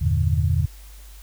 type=chord; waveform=sine; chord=E half-diminished seventh; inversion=none; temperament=equal; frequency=82.41 / 98 / 116.54 / 146.83 Hz; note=E2 / G2 / Bb2 / D3; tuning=0 / 0 / 0 / 0 cents; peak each=-20 / -24 / -25 / -24 dBFS; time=0.01-0.66 s; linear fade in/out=10 ms; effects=added 50 Hz sine -40 dBFS peak until 1.22 s + white hiss -50 dBFS RMS until 1.22 s